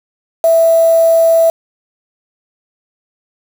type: tone with quantisation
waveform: sine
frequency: 659.3 Hz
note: E5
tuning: in tune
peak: -6 dBFS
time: 0.44-1.5 s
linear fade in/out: 2 ms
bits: 4
effects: none